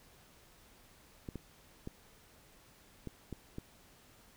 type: clicks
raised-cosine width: 3 ms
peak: -28 dBFS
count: 6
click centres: 1.288 / 1.357 / 1.874 / 3.073 / 3.327 / 3.584 s
effects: pink hiss -62 dBFS RMS until 4.36 s